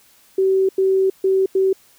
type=tone bursts at uneven times; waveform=sine; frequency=382.5 Hz; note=G4; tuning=42 cents flat; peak=-13 dBFS; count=4; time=0.38-0.69 / 0.78-1.1 / 1.24-1.46 / 1.55-1.73 s; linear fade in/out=5 ms; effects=white hiss -53 dBFS RMS until 1.98 s